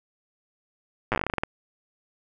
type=slowing click train; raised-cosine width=0.5 ms; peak=-9 dBFS; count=14; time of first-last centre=1.12-1.435 s; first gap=8 ms; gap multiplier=1.17; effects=none